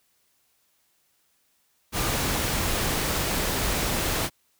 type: tone in noise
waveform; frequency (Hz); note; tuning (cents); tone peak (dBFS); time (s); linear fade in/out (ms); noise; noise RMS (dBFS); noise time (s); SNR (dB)
sine; 1200; D6; +37; -37; 1.93-2.13; 50; pink; -26; 1.92-4.3; -14
effects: white hiss -68 dBFS RMS until 4.59 s